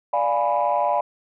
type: chord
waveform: sine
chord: D diminished seventh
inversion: none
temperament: equal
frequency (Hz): 587.3 / 698.5 / 830.6 / 987.8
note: D5 / F5 / Ab5 / Cb6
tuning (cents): 0 / 0 / 0 / 0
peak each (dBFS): -23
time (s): 0.13-1.01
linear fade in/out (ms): 5
effects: tanh soft clip ceiling -11 dBFS